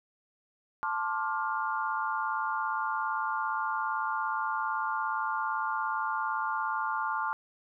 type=chord; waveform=sine; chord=D minor seventh; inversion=second; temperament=just; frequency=881 / 1057.2 / 1174.7 / 1409.6 Hz; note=A5 / C6 / D6 / F6; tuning=+2 / +18 / 0 / +16 cents; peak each=-33 / -35 / -35 / -34 dBFS; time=0.83-7.33 s; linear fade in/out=0 ms; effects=none